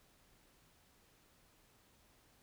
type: silence
effects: pink hiss -69 dBFS RMS until 2.42 s